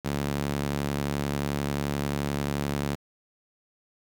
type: tone with high-pass filter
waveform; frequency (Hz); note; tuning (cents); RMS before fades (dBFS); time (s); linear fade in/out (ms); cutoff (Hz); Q
sawtooth; 71.4; D2; -48; -29; 0.04-2.96; 20; 150; 1.1
effects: 8-bit